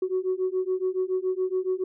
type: beating tone pair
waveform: sine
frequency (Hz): 368.6 / 375.7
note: F#4 / F#4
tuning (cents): -7 / +26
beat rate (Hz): 7.1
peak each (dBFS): -26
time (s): 0.02-1.84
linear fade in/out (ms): 5
effects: tanh soft clip ceiling -18 dBFS